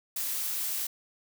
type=noise; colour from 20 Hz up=blue; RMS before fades=-32 dBFS; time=0.16-0.87 s; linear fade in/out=5 ms; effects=none